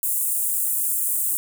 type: high-pass noise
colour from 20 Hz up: pink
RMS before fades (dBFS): -23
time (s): 0.03-1.37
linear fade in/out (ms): 0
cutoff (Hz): 8200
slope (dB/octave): 48
effects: none